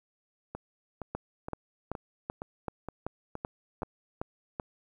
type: two click trains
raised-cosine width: 1 ms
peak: -23 / -19 dBFS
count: 8 / 10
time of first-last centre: 0.55-3.821 / 1.15-4.598 s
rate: 2.14 / 2.61 Hz
effects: 10-bit